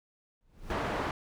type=noise with exponential growth; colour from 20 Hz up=brown; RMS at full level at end=-34 dBFS; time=0.41-0.72 s; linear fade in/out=0 ms; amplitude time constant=66 ms
type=low-pass noise; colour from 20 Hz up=white; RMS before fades=-33 dBFS; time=0.7-1.11 s; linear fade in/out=2 ms; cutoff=1100 Hz; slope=12 dB/octave
effects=none